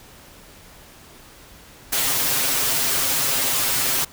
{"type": "noise with comb filter", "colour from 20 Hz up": "white", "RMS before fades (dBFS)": -21, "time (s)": [1.92, 4.05], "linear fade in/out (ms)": 10, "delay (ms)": 7.5, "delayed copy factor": 1, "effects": ["pink hiss -46 dBFS RMS until 4.12 s"]}